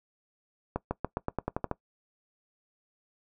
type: accelerating click train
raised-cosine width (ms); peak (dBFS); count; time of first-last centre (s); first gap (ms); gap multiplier
1; -15; 10; 0.76-1.713; 150; 0.91
effects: noise-tail reverb RT60 0.1 s tail -20 dB re dry